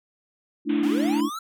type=chord; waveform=sine; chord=A suspended fourth; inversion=none; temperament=just; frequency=220 / 293.3 / 330 Hz; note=A3 / D4 / E4; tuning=0 / -2 / +2 cents; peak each=-27 / -22 / -26 dBFS; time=0.65-1.3 s; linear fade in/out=50 ms
type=band-pass noise; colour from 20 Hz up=white; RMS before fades=-40 dBFS; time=0.69-1.21 s; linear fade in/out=5 ms; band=110 to 3500 Hz; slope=96 dB/octave
type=linear sweep; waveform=square; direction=up; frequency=220 to 1358 Hz; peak=-31 dBFS; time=0.83-1.39 s; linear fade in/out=5 ms
effects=none